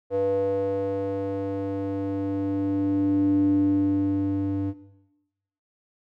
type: tone with band-pass filter sweep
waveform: square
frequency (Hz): 98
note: G2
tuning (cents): 0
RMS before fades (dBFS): -24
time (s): 0.1-4.74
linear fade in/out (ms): 50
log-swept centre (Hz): 500 to 240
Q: 6.2
effects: noise-tail reverb RT60 1.0 s tail -17 dB re dry